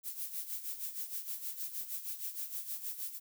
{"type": "noise with tremolo", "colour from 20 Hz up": "violet", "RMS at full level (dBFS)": -38, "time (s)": [0.03, 3.2], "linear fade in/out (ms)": 50, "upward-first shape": "sine", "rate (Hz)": 6.4, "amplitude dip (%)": 70, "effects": []}